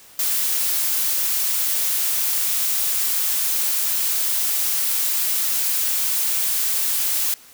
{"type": "noise", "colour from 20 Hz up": "blue", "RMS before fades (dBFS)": -21, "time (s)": [0.19, 7.34], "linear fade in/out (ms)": 2, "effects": ["white hiss -47 dBFS RMS until 7.53 s"]}